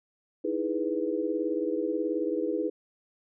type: chord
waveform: sine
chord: E major seventh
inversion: third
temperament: equal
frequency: 311.1 / 329.6 / 415.3 / 493.9 Hz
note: D#4 / E4 / G#4 / B4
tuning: 0 / 0 / 0 / 0 cents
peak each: -32 dBFS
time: 0.44-2.7 s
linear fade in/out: 10 ms
effects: none